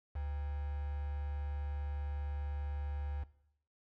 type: tone with quantisation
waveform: sine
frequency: 72.4 Hz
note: D2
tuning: 24 cents flat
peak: -36 dBFS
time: 0.15-3.24 s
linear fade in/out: 10 ms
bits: 8
effects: noise-tail reverb RT60 0.7 s tail -18 dB re dry + low-pass 2000 Hz 12 dB/octave